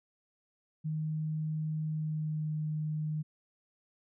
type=tone with pitch glide; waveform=sine; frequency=155.56 to 153.77 Hz; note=D#3 to D#3; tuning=0 to -20 cents; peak=-31 dBFS; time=0.84-3.23 s; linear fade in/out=20 ms; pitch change=-20 cents; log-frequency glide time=1.87-2.54 s; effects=none